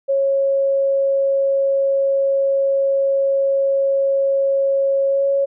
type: tone with pitch glide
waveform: sine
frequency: 548 to 553.4 Hz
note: C#5 to C#5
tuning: -20 to -3 cents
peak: -14 dBFS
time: 0.08-5.46 s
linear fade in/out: 20 ms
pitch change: +17 cents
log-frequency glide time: 5.08-5.25 s
effects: none